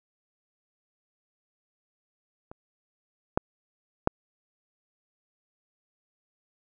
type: clicks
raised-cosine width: 1 ms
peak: -28 / -8 / -6 dBFS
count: 3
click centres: 2.515 / 3.375 / 4.074 s
effects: none